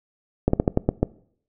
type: slowing click train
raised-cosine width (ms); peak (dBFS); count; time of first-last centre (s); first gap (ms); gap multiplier
2; -4; 7; 0.48-1.03; 54; 1.21
effects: noise-tail reverb RT60 0.6 s tail -21 dB re dry